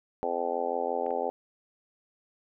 harmonic tone, 85.8 Hz, F2, 30 cents flat, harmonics 3 / 4 / 5 / 6 / 7 / 8 / 9 / 10, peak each -41 / -41 / -34 / -33 / -35 / -42 / -33 / -38 dBFS, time 0.23-1.3 s, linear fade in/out 0 ms
clicks, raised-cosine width 0.5 ms, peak -35 dBFS, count 2, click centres 1.064 / 1.107 s
effects none

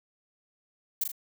violet noise with echo, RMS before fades -27 dBFS, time 1.01-1.04 s, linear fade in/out 5 ms, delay 39 ms, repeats 2, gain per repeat -5 dB, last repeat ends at 1.118 s, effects none

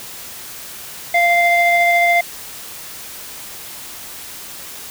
triangle ring-modulated tone, 698.5 Hz, F5, in tune, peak -6 dBFS, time 1.14-2.21 s, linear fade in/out 5 ms, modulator 1390 Hz, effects white hiss -33 dBFS RMS until 4.9 s

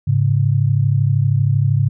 sine tone pair together, 105.8 / 138.59 Hz, G#2 / C#3, +33 / 0 cents, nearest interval perfect fourth, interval 467 cents, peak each -15 dBFS, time 0.07-1.89 s, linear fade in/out 10 ms, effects none

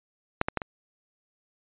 clicks, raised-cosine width 0.5 ms, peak -7 / -11 / -11 / -18 dBFS, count 4, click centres 0.414 / 0.485 / 0.573 / 0.618 s, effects resampled to 8000 Hz

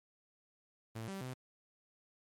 sawtooth tone with pitch steps, 112.8 / 194.2 / 128 Hz, A2 / G3 / C3, +44 / -16 / -38 cents, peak -37 dBFS, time 0.95-1.34 s, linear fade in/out 10 ms, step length 130 ms, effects MP3 64 kbps

